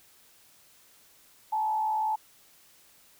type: tone with frequency modulation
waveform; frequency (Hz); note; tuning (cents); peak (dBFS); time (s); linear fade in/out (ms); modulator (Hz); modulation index
sine; 867; A5; -26; -25; 1.52-2.16; 10; 61.5; 0.49
effects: white hiss -59 dBFS RMS until 3.19 s